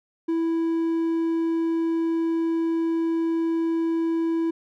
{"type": "tone", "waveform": "triangle", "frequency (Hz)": 329.6, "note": "E4", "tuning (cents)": 0, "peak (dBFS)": -19, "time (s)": [0.28, 4.51], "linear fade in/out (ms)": 10, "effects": []}